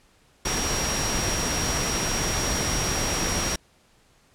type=tone in noise; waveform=sine; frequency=5640 Hz; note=F8; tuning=16 cents sharp; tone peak=-29 dBFS; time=0.45-3.56 s; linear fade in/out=5 ms; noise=pink; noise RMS=-26 dBFS; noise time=0.45-3.56 s; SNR=-6 dB; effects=pink hiss -60 dBFS RMS until 4.34 s + low-pass 10000 Hz 12 dB/octave